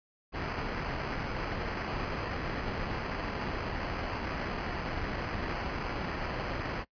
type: noise with sample-and-hold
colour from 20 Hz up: pink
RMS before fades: -35 dBFS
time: 0.32-6.85 s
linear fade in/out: 50 ms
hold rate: 3675 Hz
effects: noise-tail reverb RT60 0.1 s tail -22 dB re dry + resampled to 11025 Hz